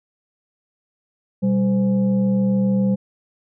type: tone with frequency modulation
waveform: sine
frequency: 196 Hz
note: G3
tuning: in tune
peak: -15 dBFS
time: 1.42-2.96 s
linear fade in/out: 20 ms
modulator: 319 Hz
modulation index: 0.53
effects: none